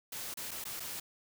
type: noise with dropouts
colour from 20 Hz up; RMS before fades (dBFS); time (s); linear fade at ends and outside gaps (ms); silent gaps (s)
white; -41; 0.12-1; 5; 0.341-0.371 / 0.51-0.514 / 0.641-0.652 / 0.798-0.802
effects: none